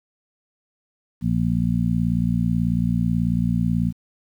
harmonic tone, 58.27 Hz, A#1, in tune, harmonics 1 / 2 / 3 / 4, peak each -29 / -24 / -21 / -24 dBFS, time 1.21-3.93 s, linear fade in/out 50 ms, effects 9-bit

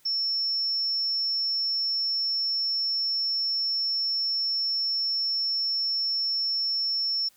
sine tone, 5400 Hz, E8, 41 cents sharp, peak -24 dBFS, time 0.05-7.29 s, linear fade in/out 10 ms, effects white hiss -61 dBFS RMS until 7.36 s

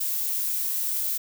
violet noise, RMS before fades -27 dBFS, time 0-1.18 s, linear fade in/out 10 ms, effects none

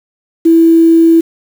sine tone with quantisation, 329.6 Hz, E4, in tune, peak -3 dBFS, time 0.45-1.21 s, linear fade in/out 10 ms, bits 5, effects none

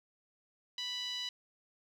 10% pulse tone with band-pass filter, 987.8 Hz, B5, in tune, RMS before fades -39 dBFS, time 0.78-1.29 s, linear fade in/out 2 ms, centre 3500 Hz, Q 3.1, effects none

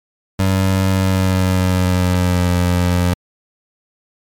25% pulse tone with pitch glide, 95.3 to 88.92 Hz, G2 to F2, -48 to +32 cents, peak -9 dBFS, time 0.39-3.14 s, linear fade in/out 5 ms, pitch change -120 cents, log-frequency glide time 0.92-2.5 s, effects MP3 96 kbps

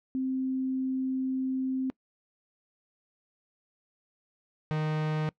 sine / 45% pulse tone pair in turn, 261.6 / 154.52 Hz, C4 / D#3, 0 / -12 cents, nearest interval major sixth, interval 912 cents, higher first, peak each -27 dBFS, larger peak neither, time 0.15-1.9 / 4.71-5.29 s, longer first, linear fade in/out 0 ms, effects noise-tail reverb RT60 0.1 s tail -23 dB re dry + low-pass 3000 Hz 12 dB/octave

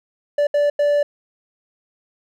triangle tone bursts at uneven times, 582 Hz, D5, 16 cents flat, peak -12 dBFS, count 3, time 0.38-0.47 / 0.54-0.7 / 0.79-1.03 s, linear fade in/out 5 ms, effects none

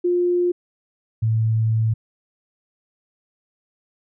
sine tone pair in turn, 353.6 / 111.38 Hz, F4 / A2, +22 / +22 cents, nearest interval octave + minor sixth, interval 2000 cents, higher first, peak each -16 dBFS, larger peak neither, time 0.04-0.52 / 1.22-1.94 s, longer second, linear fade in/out 10 ms, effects none

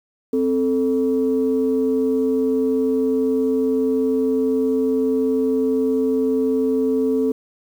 sine tone pair together, 261.6 / 440 Hz, C4 / A4, 0 / 0 cents, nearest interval major sixth, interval 900 cents, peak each -18 dBFS, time 0.33-7.32 s, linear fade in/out 5 ms, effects tanh soft clip ceiling -10 dBFS + 8-bit

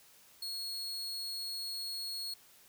40% pulse tone, 4323 Hz, C#8, 44 cents flat, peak -36 dBFS, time 0.42-2.34 s, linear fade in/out 5 ms, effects white hiss -61 dBFS RMS until 2.68 s

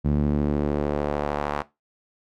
sawtooth tone with band-pass filter sweep, 73.2 Hz, D2, 5 cents flat, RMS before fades -24 dBFS, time 0.04-1.63 s, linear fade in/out 20 ms, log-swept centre 180 to 1000 Hz, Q 1.3, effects noise-tail reverb RT60 0.2 s tail -17 dB re dry

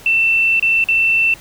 sine tone with dropouts, 2679 Hz, E7, 27 cents sharp, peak -11 dBFS, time 0.06-1.34 s, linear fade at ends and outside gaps 2 ms, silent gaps 0.597-0.625 / 0.841-0.886 s, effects pink hiss -40 dBFS RMS until 1.4 s

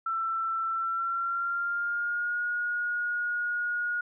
sine tone with pitch glide, 1337 to 1441.3 Hz, E6 to F#6, +24 to -46 cents, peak -27 dBFS, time 0.06-4.01 s, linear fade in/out 5 ms, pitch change +130 cents, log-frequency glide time 0.7-2.41 s, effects none

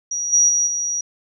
sine tone with level steps, 5770 Hz, F#8, 44 cents flat, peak -21 / -11 / -15 / -20 dBFS, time 0.11-1.01 s, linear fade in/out 5 ms, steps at 0.32 / 0.48 / 0.66 s, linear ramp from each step 20 ms, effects none

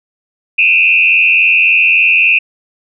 sine tone with frequency modulation, 2572 Hz, E7, 43 cents flat, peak -6 dBFS, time 0.58-2.39 s, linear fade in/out 10 ms, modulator 83.6 Hz, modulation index 1.9, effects none

